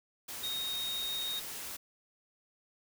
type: tone in noise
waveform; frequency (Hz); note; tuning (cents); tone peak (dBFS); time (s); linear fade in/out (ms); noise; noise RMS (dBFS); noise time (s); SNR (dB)
sine; 3729; A#7; 0; -34; 0.43-1.4; 10; white; -42; 0.28-1.77; +5
effects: none